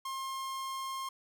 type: tone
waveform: 45% pulse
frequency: 1066 Hz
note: C6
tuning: 32 cents sharp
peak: -36 dBFS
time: 0.05-1.09 s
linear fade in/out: 5 ms
effects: none